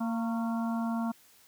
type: harmonic tone with a mistuned harmonic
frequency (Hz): 229.7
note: A#3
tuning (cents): -25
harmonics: 1 / 3 / 4 / 5 / 6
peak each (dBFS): -29 / -39 / -41 / -43 / -45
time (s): 0-1.12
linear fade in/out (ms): 10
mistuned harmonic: 5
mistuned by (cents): -62
effects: white hiss -60 dBFS RMS until 1.47 s + high-pass 60 Hz 12 dB/octave